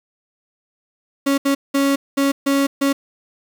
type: tone bursts at uneven times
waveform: 35% pulse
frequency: 277.2 Hz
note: C#4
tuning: in tune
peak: -13 dBFS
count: 6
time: 1.26-1.38 / 1.45-1.55 / 1.74-1.96 / 2.17-2.32 / 2.46-2.67 / 2.81-2.93 s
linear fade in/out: 10 ms
effects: 7-bit